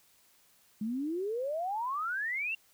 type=exponential sweep; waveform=sine; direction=up; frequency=206.8 to 2794 Hz; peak=-31 dBFS; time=0.81-2.55 s; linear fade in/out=5 ms; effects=white hiss -65 dBFS RMS until 2.73 s